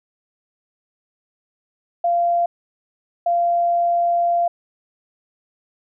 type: tone bursts at uneven times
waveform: sine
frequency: 691 Hz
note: F5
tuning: 19 cents flat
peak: -15 dBFS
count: 2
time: 2.04-2.46 / 3.26-4.48 s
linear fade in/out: 5 ms
effects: none